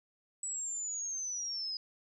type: linear sweep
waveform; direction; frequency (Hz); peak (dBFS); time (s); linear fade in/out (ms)
sine; down; 7902 to 4978; -35; 0.43-1.77; 2
effects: none